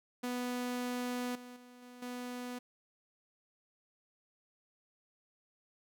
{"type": "tone with level steps", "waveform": "sawtooth", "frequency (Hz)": 246.9, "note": "B3", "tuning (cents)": 0, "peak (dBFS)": [-31, -44, -50, -47, -36], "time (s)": [0.23, 2.59], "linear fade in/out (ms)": 10, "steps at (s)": [1.35, 1.56, 1.82, 2.02], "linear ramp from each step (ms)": 5, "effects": []}